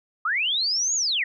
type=linear two-way sweep; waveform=sine; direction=up then down; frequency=1174.7 to 6890 to 1801 Hz; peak=-21 dBFS; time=0.25-1.24 s; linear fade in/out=5 ms; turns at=0.95 s; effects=none